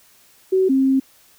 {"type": "tone pair in turn", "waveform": "sine", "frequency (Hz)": [377.4, 266.9], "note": ["F#4", "C4"], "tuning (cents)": [34, 35], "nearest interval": "tritone", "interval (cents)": 599, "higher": "first", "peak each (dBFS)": -13, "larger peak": "neither", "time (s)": [[0.52, 0.69], [0.69, 1]], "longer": "second", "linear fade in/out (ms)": 10, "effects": ["white hiss -53 dBFS RMS until 1.38 s"]}